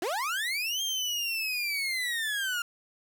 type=linear two-way sweep; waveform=30% pulse; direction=up then down; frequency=311.1 to 3220 to 1388 Hz; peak=-26 dBFS; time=0.02-2.62 s; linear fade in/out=2 ms; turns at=0.82 s; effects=none